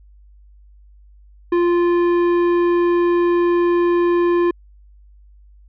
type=tone with tanh clipping; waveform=sine; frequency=347.7 Hz; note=F4; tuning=8 cents flat; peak=-15 dBFS; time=1.52-4.51 s; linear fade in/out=5 ms; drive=12 dB; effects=added 50 Hz sine -44 dBFS peak until 5.68 s